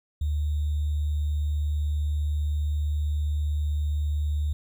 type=tone with sample-and-hold; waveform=sine; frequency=74.6 Hz; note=D2; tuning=28 cents sharp; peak=-23 dBFS; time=0.21-4.53 s; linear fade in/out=5 ms; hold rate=3675 Hz; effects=none